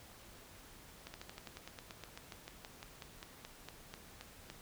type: slowing click train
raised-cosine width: 0.2 ms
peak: -29 dBFS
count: 23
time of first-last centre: 1.07-4.5 s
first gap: 70 ms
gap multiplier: 1.07
effects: pink hiss -57 dBFS RMS until 4.61 s